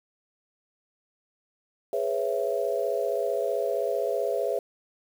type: chord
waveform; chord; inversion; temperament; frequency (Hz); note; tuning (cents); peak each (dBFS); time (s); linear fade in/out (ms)
sine; C# minor seventh; second; just; 415.8 / 498.9 / 554.4 / 665.2; G#4 / B4 / C#5 / E5; +2 / +17 / 0 / +16; -30; 1.93-4.59; 2
effects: 8-bit